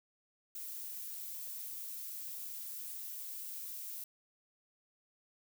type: noise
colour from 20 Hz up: violet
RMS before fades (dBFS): -44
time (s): 0.55-4.04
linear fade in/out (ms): 2
effects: none